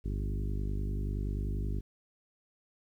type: harmonic tone with a mistuned harmonic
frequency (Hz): 50.4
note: G1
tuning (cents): +49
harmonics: 1 / 2 / 3 / 4 / 5 / 6 / 7 / 8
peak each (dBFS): -32 / -38 / -42 / -44 / -46 / -48 / -49 / -50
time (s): 0.04-1.81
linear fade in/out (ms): 20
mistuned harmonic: 1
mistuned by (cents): +56
effects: 11-bit